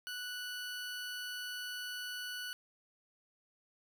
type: tone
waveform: 20% pulse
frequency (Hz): 1480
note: F#6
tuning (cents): 0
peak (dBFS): -35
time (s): 0.07-2.53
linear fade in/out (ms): 0
effects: none